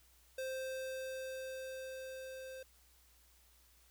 square tone with level ramp, 523.3 Hz, C5, in tune, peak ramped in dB -39 to -47 dBFS, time 0.38-2.63 s, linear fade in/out 5 ms, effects added 60 Hz sine -68 dBFS peak until 3.9 s + white hiss -68 dBFS RMS until 3.9 s

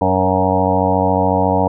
harmonic tone with a mistuned harmonic, 94 Hz, F#2, 28 cents sharp, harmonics 1 / 2 / 3 / 5 / 6 / 7 / 8 / 9 / 10, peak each -21 / -21 / -21 / -21 / -21 / -21 / -21 / -21 / -21 dBFS, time 0.01-1.68 s, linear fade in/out 5 ms, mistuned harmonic 6, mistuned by -19 cents, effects none

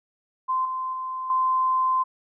sine tone with level steps, 1036 Hz, C6, 17 cents flat, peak -21 / -26 / -28 / -19 dBFS, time 0.48-2.04 s, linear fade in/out 20 ms, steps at 0.65 / 0.93 / 1.3 s, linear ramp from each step 2 ms, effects none

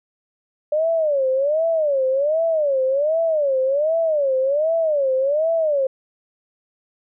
sine tone with vibrato, 587.3 Hz, D5, in tune, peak -16 dBFS, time 0.72-5.87 s, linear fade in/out 5 ms, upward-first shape sine, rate 1.3 Hz, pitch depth 210 cents each way, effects none

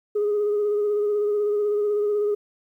sine tone with vibrato, 415.3 Hz, G#4, in tune, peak -18 dBFS, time 0.15-2.35 s, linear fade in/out 10 ms, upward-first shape sine, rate 16 Hz, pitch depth 25 cents each way, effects tanh soft clip ceiling -17 dBFS + 10-bit

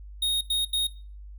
square tone bursts at uneven times, 3728 Hz, A#7, 1 cent flat, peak -23 dBFS, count 3, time 0.22-0.41 / 0.5-0.65 / 0.73-0.87 s, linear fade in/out 5 ms, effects noise-tail reverb RT60 0.4 s tail -21 dB re dry + added 50 Hz sine -40 dBFS peak until 1.38 s

